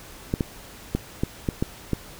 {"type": "clicks", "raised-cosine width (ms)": 3, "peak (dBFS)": -9, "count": 7, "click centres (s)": [0.339, 0.408, 0.95, 1.235, 1.488, 1.625, 1.933], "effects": ["pink hiss -44 dBFS RMS until 2.19 s"]}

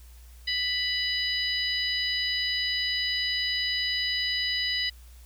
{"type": "harmonic tone", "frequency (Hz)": 990, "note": "B5", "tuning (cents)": 4, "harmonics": [2, 3, 4, 5], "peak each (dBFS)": [-31, -31, -31, -31], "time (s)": [0.47, 4.9], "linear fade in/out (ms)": 10, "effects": ["added 60 Hz sine -46 dBFS peak until 5.25 s", "white hiss -58 dBFS RMS until 5.25 s"]}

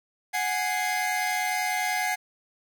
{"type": "tone cluster", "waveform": "45% pulse", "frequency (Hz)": [740, 830, 1661, 2083], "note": ["F#5", "G#5", "G#6", "C7"], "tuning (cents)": [0, -1, 0, -8], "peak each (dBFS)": [-29, -32, -33, -30], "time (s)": [0.33, 2.16], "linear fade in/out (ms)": 20, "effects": []}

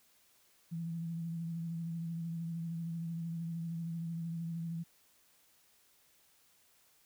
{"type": "tone with vibrato", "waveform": "sine", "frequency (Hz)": 166.5, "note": "E3", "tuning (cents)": 18, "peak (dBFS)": -36, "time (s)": [0.71, 4.84], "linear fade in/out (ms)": 20, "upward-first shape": "sine", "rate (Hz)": 13, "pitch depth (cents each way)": 30, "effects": ["white hiss -68 dBFS RMS until 7.05 s"]}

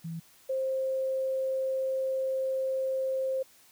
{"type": "tone pair in turn", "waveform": "sine", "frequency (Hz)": [164.81, 527.8], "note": ["E3", "C5"], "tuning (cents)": [0, 15], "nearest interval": "octave + minor sixth", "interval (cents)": 2015, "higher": "second", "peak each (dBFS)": [-34, -27], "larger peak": "second", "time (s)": [[0.04, 0.2], [0.49, 3.43]], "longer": "second", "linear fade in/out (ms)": 10, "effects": ["white hiss -59 dBFS RMS until 3.71 s"]}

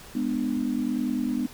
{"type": "chord", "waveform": "sine", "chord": "G# diminished", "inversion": "none", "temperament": "just", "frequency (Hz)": [207.7, 249.2, 299], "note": ["G#3", "B3", "D4"], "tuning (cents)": [0, 16, 31], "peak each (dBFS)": [-31, -26, -30], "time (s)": [0.15, 1.47], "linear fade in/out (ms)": 5, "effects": ["pink hiss -46 dBFS RMS until 1.53 s"]}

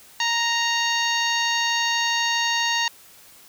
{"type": "harmonic tone with a mistuned harmonic", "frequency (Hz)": 932.3, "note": "A#5", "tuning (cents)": 0, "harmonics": [1, 2, 3, 4, 5, 6, 7], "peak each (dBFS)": [-26, -25, -27, -28, -29, -34, -32], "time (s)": [0.2, 2.88], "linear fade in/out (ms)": 2, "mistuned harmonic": 5, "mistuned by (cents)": -63, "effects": ["white hiss -49 dBFS RMS until 3.48 s"]}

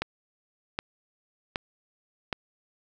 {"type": "click train", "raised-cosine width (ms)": 0.3, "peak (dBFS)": -12, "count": 4, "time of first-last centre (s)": [0.02, 2.328], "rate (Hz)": 1.3, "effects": []}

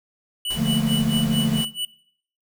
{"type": "tone with tremolo", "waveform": "square", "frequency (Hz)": 2960, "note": "F#7", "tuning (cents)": 0, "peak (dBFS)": -23, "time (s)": [0.45, 1.85], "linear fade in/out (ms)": 2, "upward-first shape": "sine", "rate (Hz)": 4.5, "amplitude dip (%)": 100}
{"type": "noise", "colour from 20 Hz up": "pink", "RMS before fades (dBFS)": -35, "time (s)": [0.5, 1.65], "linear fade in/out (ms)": 5}
{"type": "chord", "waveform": "triangle", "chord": "Bb major seventh", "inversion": "first", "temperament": "equal", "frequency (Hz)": [146.83, 174.61, 220, 233.1], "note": ["D3", "F3", "A3", "Bb3"], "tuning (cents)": [0, 0, 0, 0], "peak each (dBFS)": [-22, -25, -21, -26], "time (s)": [0.55, 1.64], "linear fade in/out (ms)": 50}
{"effects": ["noise-tail reverb RT60 0.6 s tail -19 dB re dry"]}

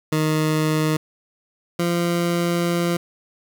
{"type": "tone pair in turn", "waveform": "20% pulse", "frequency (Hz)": [155.56, 172.26], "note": ["D#3", "F3"], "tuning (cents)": [0, -23], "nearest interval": "major second", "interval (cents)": 177, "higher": "second", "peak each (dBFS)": [-13, -14], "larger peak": "first", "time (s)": [[0.12, 0.97], [1.79, 2.97]], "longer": "second", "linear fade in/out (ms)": 5, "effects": ["9-bit"]}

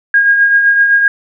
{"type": "tone with tremolo", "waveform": "sine", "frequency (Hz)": 1629, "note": "G#6", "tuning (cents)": -34, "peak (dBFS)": -4, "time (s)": [0.14, 1.08], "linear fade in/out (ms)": 2, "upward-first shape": "triangle", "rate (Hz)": 7.8, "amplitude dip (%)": 50, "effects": []}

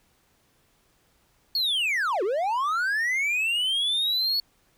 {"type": "linear two-way sweep", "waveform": "triangle", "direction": "down then up", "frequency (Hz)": [4437, 349.2, 4437], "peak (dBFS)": -21, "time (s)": [1.55, 4.4], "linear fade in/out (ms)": 2, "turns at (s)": 2.23, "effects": ["pink hiss -65 dBFS RMS until 4.77 s"]}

